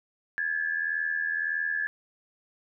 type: tone pair together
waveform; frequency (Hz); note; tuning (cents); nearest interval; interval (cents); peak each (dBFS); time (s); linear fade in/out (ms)
sine; 1639 / 1720.7; G#6 / A6; -23 / -39; minor second; 84; -31 / -28; 0.38-1.87; 0
effects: none